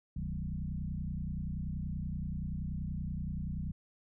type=tone with frequency modulation; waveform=sine; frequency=113.3 Hz; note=A#2; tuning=49 cents flat; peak=-34 dBFS; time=0.16-3.72 s; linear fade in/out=5 ms; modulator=30.5 Hz; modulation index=2.8; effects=none